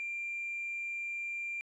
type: tone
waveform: sine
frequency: 2378 Hz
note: D7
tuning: 21 cents sharp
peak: -34 dBFS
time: 0-1.61 s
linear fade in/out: 0 ms
effects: tanh soft clip ceiling -31 dBFS